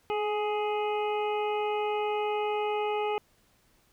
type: harmonic tone with a mistuned harmonic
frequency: 417.7 Hz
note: G#4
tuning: 10 cents sharp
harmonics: 1 / 2 / 3 / 5 / 6 / 7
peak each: -29 / -31 / -39 / -44 / -41 / -44 dBFS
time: 0.1-3.18 s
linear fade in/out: 0 ms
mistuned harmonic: 1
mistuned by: +20 cents
effects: pink hiss -66 dBFS RMS until 3.92 s